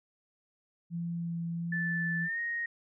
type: tone with vibrato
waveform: sine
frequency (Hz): 169.3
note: E3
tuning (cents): +46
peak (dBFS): -32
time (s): 0.9-2.29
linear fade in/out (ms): 50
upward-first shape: sine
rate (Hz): 1.4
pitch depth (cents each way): 10
type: tone with pitch glide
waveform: sine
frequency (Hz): 1754 to 1869.1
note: A6 to A#6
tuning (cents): -6 to +4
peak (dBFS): -31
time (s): 1.72-2.66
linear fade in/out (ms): 5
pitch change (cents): +110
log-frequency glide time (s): 2.21-2.39
effects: none